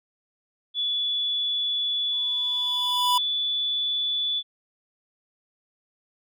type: tone with pitch glide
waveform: sine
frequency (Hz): 3433 to 3461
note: A7 to A7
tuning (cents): -43 to -29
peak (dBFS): -23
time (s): 0.74-4.43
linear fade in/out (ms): 50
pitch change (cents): +14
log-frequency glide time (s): 1.97-3.2
type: tone with exponential growth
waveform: square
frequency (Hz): 987.8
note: B5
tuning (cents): 0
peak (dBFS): -19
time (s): 2.12-3.18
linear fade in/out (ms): 5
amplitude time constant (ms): 230
effects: none